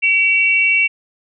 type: tone pair together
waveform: sine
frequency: 2286 / 2719 Hz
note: D7 / F7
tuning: -47 / -47 cents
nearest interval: minor third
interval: 300 cents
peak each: -14 dBFS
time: 0.02-0.88 s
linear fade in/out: 20 ms
effects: none